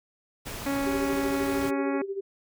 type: noise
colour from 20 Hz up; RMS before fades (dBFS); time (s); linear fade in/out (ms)
pink; -37; 0.45-1.71; 20
type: harmonic tone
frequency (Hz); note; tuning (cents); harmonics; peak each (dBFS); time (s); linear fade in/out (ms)
277.6; C#4; +3; 1 / 2 / 3 / 4 / 5 / 6 / 7 / 8 / 9; -27 / -33 / -37 / -39 / -41 / -43 / -44 / -45 / -46; 0.66-2.02; 5
type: tone with tremolo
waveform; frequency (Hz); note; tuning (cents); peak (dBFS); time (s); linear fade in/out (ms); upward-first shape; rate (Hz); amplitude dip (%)
sine; 392.8; G4; +4; -27; 0.86-2.21; 10; sine; 13; 75
effects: none